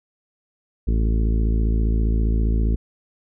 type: harmonic tone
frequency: 55 Hz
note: A1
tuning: in tune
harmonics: 1 / 2 / 3 / 4 / 5 / 6 / 7 / 8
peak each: -17 / -27 / -32 / -29 / -34 / -35 / -38 / -39 dBFS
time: 0.87-2.76 s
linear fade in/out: 10 ms
effects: none